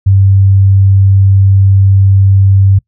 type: tone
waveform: sine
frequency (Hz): 97.4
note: G2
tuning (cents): -11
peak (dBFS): -3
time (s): 0.06-2.79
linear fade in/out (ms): 10
effects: noise-tail reverb RT60 0.1 s tail -23 dB re dry